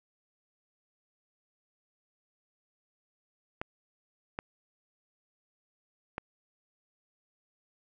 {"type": "clicks", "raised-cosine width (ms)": 0.5, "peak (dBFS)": -19, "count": 3, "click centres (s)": [3.615, 4.389, 6.181], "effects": []}